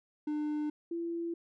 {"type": "tone pair in turn", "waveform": ["triangle", "sine"], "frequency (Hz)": [300, 337.8], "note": ["D4", "E4"], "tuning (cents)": [37, 42], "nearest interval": "major second", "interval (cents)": 205, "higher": "second", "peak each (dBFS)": [-29, -33], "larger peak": "first", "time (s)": [[0.27, 0.7], [0.91, 1.34]], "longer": "neither", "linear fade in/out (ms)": 5, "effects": []}